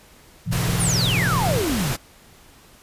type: chord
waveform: sine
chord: F major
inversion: first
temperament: equal with one note detuned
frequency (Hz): 110 / 130.81 / 171.52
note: A2 / C3 / F3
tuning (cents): 0 / 0 / -31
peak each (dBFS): -25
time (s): 0.46-1.6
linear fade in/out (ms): 20
type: noise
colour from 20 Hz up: pink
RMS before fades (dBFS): -26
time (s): 0.51-1.97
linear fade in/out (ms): 20
type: exponential sweep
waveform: sine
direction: down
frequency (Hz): 10548 to 116.54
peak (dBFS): -21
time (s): 0.79-1.93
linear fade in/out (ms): 20
effects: pink hiss -50 dBFS RMS until 2.82 s + resampled to 32000 Hz